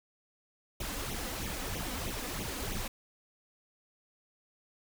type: noise with flanger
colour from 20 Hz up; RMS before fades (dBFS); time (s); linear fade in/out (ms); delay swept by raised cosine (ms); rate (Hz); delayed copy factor
pink; -37; 0.8-2.88; 5; 0.31 to 4.11; 3.1; +0.8
effects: none